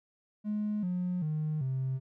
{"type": "tone with pitch steps", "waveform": "triangle", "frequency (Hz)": [210.3, 179.93, 153.95, 131.72], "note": ["G#3", "F#3", "D#3", "C3"], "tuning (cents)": [22, -48, -18, 12], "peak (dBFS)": -26, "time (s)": [0.44, 2], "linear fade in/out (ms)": 50, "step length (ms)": 390, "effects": ["tanh soft clip ceiling -26 dBFS"]}